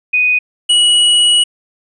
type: tone pair in turn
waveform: sine / square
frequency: 2489 / 2921 Hz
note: D#7 / F#7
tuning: 0 / -23 cents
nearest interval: minor third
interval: 277 cents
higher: second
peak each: -9 / -8 dBFS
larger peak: second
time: 0.13-0.39 / 0.69-1.44 s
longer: second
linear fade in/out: 10 ms
effects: resampled to 24000 Hz